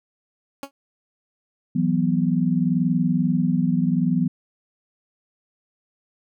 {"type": "tone with exponential decay", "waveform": "15% pulse", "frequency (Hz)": 277.2, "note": "C#4", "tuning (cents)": 0, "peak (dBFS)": -20, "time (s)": [0.63, 0.71], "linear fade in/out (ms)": 1, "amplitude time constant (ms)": 16}
{"type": "chord", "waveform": "sine", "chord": "E suspended second", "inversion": "none", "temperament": "just", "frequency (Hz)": [164.81, 185.42, 247.2], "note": ["E3", "F#3", "B3"], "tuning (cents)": [0, 4, 2], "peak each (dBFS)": -22, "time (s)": [1.75, 4.28], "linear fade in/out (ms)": 10}
{"effects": []}